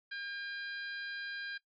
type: harmonic tone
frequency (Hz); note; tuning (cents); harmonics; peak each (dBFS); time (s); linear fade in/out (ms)
804; G5; +44; 2 / 3 / 4 / 5 / 6; -40 / -51 / -50 / -50 / -52; 0.11-1.58; 10
effects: noise-tail reverb RT60 0.1 s tail -18 dB re dry